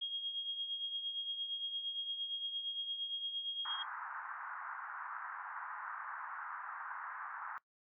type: tone with tremolo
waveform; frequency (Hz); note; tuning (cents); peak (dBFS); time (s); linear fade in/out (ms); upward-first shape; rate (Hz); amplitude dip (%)
sine; 3264; G#7; -31; -35; 0.01-3.83; 10; triangle; 8.7; 65
type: band-pass noise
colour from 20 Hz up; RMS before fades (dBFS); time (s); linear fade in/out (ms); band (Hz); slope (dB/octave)
white; -45; 3.65-7.58; 0; 890 to 1600; 48
effects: noise-tail reverb RT60 0.1 s tail -21 dB re dry